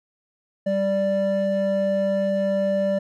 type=tone pair together; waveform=triangle; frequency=196 / 586.8 Hz; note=G3 / D5; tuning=0 / -2 cents; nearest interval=octave + perfect fifth; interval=1898 cents; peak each=-22 / -18 dBFS; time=0.66-2.99 s; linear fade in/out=10 ms; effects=tanh soft clip ceiling -12 dBFS